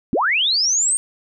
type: linear sweep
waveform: sine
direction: up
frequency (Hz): 174.61 to 8670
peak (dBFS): -15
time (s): 0.13-0.97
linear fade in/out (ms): 0
effects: none